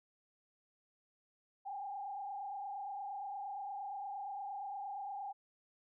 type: tone with frequency modulation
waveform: sine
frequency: 800 Hz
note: G5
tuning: 35 cents sharp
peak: -40 dBFS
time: 1.65-5.33 s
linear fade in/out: 20 ms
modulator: 28.6 Hz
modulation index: 1.2
effects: none